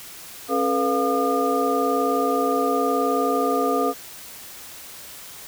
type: tone cluster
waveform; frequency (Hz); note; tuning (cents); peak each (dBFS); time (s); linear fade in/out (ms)
sine; 272.3 / 430.9 / 490 / 701 / 1212; C#4 / A4 / B4 / F5 / D#6; -31 / -36 / -14 / +6 / -46; -25; 0.48-3.94; 50
effects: white hiss -40 dBFS RMS until 5.47 s